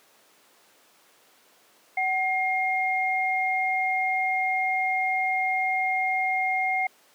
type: tone pair together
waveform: sine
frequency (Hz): 753 / 2130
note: F#5 / C7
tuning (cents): +30 / +30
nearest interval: octave + tritone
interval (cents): 1800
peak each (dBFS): -25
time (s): 1.97-6.87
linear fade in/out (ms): 5
effects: pink hiss -58 dBFS RMS until 7.14 s + high-pass 400 Hz 12 dB/octave